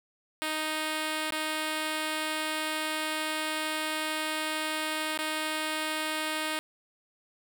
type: tone with dropouts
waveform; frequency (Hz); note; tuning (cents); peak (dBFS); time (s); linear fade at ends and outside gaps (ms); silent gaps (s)
5% pulse; 311.1; D#4; 0; -18; 0.42-6.59; 0; 1.307-1.323 / 5.175-5.189
effects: none